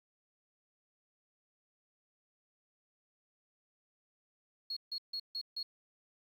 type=tone bursts; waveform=sine; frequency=4315 Hz; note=C#8; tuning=47 cents flat; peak=-35 dBFS; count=5; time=4.7-5.63 s; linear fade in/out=5 ms; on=66 ms; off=150 ms; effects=tanh soft clip ceiling -31 dBFS + 11-bit